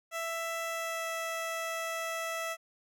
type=tone with pitch glide; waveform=15% pulse; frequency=662 to 657.8 Hz; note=E5 to E5; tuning=+7 to -4 cents; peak=-27 dBFS; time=0.11-2.57 s; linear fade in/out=50 ms; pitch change=-11 cents; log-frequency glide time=0.62-1.08 s; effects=none